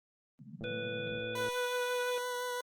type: band-pass noise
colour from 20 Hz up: pink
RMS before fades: -49 dBFS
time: 0.39-1.2 s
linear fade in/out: 0 ms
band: 130 to 240 Hz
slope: 96 dB/octave
type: click train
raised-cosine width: 2 ms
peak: -33 dBFS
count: 99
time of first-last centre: 0.61-1.485 s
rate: 112 Hz
type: harmonic tone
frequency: 493.7 Hz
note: B4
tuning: 1 cent flat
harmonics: 1 / 3 / 5 / 7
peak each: -38 / -43 / -45 / -46 dBFS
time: 0.64-2.18 s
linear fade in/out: 0 ms
type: tone with vibrato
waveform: 20% pulse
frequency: 493.9 Hz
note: B4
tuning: in tune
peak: -30 dBFS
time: 1.35-2.61 s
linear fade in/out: 5 ms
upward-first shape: sine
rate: 5.7 Hz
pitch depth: 14 cents each way
effects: Opus 32 kbps